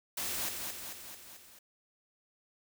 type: noise with echo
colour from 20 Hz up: white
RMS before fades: -36 dBFS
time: 0.17-0.49 s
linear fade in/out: 5 ms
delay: 220 ms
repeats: 5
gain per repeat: -4 dB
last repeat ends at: 1.59 s
effects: none